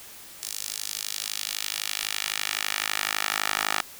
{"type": "tone with high-pass filter sweep", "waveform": "10% pulse", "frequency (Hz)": 51.91, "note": "G#1", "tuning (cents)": 0, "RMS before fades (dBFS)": -30, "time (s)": [0.43, 3.81], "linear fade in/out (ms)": 0, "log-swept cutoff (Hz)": [6000, 1200], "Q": 0.98, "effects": ["white hiss -45 dBFS RMS until 3.99 s"]}